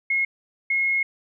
sine tone bursts at uneven times, 2162 Hz, C#7, 44 cents flat, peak -19 dBFS, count 2, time 0.1-0.25 / 0.7-1.03 s, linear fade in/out 5 ms, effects none

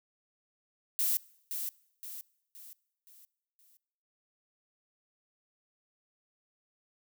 violet noise with echo, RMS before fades -29 dBFS, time 0.99-1.17 s, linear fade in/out 0 ms, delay 520 ms, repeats 5, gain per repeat -7 dB, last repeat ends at 3.77 s, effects noise-tail reverb RT60 0.9 s tail -24 dB re dry

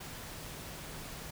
sine tone in noise, 155.56 Hz, D#3, in tune, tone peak -53 dBFS, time 0-1.31 s, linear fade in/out 10 ms, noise pink, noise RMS -45 dBFS, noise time 0-1.31 s, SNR -11 dB, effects none

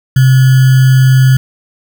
sine tone with sample-and-hold, 130.81 Hz, C3, in tune, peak -3 dBFS, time 0.16-1.37 s, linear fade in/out 5 ms, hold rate 1575 Hz, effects none

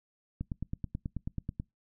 click train, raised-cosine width 5 ms, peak -22 dBFS, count 12, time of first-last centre 0.41-1.599 s, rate 9.25 Hz, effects noise-tail reverb RT60 0.2 s tail -25 dB re dry

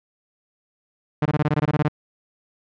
sawtooth tone bursts, 150 Hz, D3, 37 cents sharp, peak -13 dBFS, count 12, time 1.22-1.884 s, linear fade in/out 5 ms, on 37 ms, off 20 ms, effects low-pass 2000 Hz 12 dB/octave

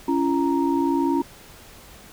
sine tone cluster, 279.1 / 339.6 / 933 Hz, C#4 / F4 / A#5, +12 / -48 / +1 cents, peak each -21 / -23 / -26 dBFS, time 0.08-1.22 s, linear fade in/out 5 ms, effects pink hiss -46 dBFS RMS until 2.12 s

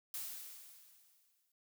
blue noise with exponential decay, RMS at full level -41 dBFS, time 0.14-1.52 s, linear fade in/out 2 ms, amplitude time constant 300 ms, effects none

